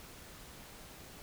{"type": "silence", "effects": ["pink hiss -52 dBFS RMS until 1.22 s"]}